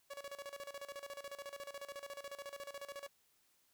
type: tone with tremolo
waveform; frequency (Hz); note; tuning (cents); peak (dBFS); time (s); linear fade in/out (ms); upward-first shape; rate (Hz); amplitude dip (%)
sawtooth; 563; C#5; +27; -40; 0.1-3.08; 10; square; 14; 80
effects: white hiss -74 dBFS RMS until 3.73 s